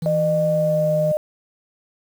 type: tone with pitch glide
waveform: triangle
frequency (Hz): 162.9 to 158.45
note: E3 to D#3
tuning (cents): -20 to +32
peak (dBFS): -20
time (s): 0.02-1.12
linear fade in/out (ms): 5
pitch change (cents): -48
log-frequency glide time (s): 0.48-0.9
type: tone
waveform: sine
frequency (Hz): 609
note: D#5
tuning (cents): -37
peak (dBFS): -17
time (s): 0.06-1.17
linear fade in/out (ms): 0
effects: 7-bit